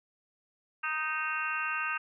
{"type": "harmonic tone with a mistuned harmonic", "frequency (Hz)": 311.1, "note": "D#4", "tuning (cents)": 0, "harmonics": [3, 4, 5, 6, 7, 8, 9], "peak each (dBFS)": [-43, -35, -34, -44, -45, -41, -36], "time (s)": [0.83, 1.98], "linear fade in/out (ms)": 10, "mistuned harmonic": 9, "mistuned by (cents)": -42, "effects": []}